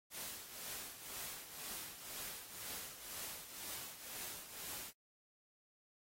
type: noise with tremolo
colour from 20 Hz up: white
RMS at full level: -45 dBFS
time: 0.1-4.93 s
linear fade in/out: 50 ms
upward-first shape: triangle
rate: 2 Hz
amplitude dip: 70%
effects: AAC 48 kbps